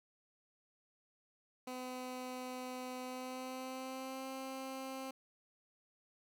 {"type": "tone with pitch glide", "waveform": "15% pulse", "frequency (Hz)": [253.7, 264.8], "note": ["B3", "C4"], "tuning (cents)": [47, 21], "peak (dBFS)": -36, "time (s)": [1.67, 5.11], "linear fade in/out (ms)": 5, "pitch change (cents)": 74, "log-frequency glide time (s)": [3.02, 4.28], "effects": []}